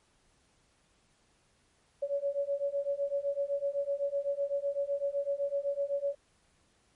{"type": "beating tone pair", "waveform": "sine", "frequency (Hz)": [559, 566.9], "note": ["C#5", "C#5"], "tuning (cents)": [14, 39], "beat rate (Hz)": 7.9, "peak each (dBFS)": [-33, -32], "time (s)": [2.02, 6.15], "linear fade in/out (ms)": 10, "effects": ["pink hiss -69 dBFS RMS until 6.95 s", "MP3 48 kbps"]}